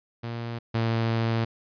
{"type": "tone pair in turn", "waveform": "sawtooth", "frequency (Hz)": [117, 114.2], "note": ["A#2", "A#2"], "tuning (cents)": [7, -35], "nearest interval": "unison", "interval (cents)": 42, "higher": "first", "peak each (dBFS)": [-27, -19], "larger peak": "second", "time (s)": [[0.23, 0.59], [0.74, 1.45]], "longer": "second", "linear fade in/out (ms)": 10, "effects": ["resampled to 11025 Hz"]}